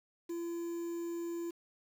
triangle tone with quantisation, 340 Hz, F4, 46 cents flat, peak -34 dBFS, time 0.29-1.51 s, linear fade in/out 10 ms, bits 9, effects none

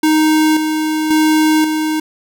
square tone with tremolo, 311.1 Hz, D#4, in tune, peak -10 dBFS, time 0.03-2 s, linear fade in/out 5 ms, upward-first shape square, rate 0.93 Hz, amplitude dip 45%, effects none

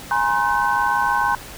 sine tone cluster, 829 / 956 / 1062 / 1523 Hz, G#5 / A#5 / C6 / F#6, -3 / +43 / +25 / +50 cents, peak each -22 dBFS, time 0.11-1.35 s, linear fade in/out 2 ms, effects pink hiss -37 dBFS RMS until 1.57 s

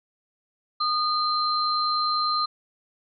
sine tone pair together, 1226 / 4124 Hz, D#6 / C8, -26 / -26 cents, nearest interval octave + major sixth, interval 2100 cents, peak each -23 / -26 dBFS, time 0.8-2.46 s, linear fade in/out 10 ms, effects none

